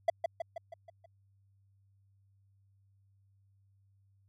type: tone with echo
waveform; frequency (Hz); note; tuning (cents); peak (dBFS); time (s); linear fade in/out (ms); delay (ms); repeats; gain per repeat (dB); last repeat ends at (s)
triangle; 668; E5; +23; -20; 0.08-0.1; 5; 160; 6; -5; 1.06
effects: added 98 Hz sine -65 dBFS peak until 4.28 s